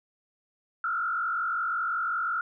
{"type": "tone with frequency modulation", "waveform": "sine", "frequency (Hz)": 1369, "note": "F6", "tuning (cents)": -35, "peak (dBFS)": -26, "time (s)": [0.84, 2.41], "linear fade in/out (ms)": 2, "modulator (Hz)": 45.4, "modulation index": 1.5, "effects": []}